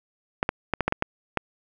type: clicks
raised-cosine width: 0.5 ms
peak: -7 dBFS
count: 8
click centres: 0.429 / 0.491 / 0.737 / 0.807 / 0.88 / 0.924 / 1.024 / 1.373 s
effects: none